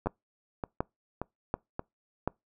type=two click trains; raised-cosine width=1 ms; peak=-19 / -14 dBFS; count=4 / 4; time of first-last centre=0.06-1.794 / 0.07-2.276 s; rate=1.73 / 1.36 Hz; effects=noise-tail reverb RT60 0.2 s tail -26 dB re dry